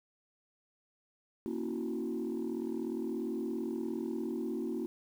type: chord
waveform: sine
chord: F# dominant seventh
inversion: first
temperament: equal with one note detuned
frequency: 233.1 / 272.7 / 329.6 / 370 Hz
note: A#3 / C#4 / E4 / F#4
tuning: 0 / -28 / 0 / 0 cents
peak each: -37 / -39 / -37 / -38 dBFS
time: 1.46-4.86 s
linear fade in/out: 0 ms
effects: tanh soft clip ceiling -28 dBFS + 10-bit